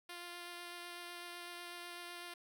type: tone with vibrato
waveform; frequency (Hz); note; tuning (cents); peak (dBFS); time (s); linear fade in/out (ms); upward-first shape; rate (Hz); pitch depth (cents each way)
5% pulse; 349.2; F4; 0; -35; 0.09-2.34; 5; sine; 8; 9
effects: none